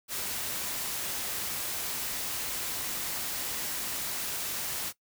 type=noise; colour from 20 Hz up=white; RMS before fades=-34 dBFS; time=0.08-4.93 s; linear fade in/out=50 ms; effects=noise-tail reverb RT60 0.1 s tail -18 dB re dry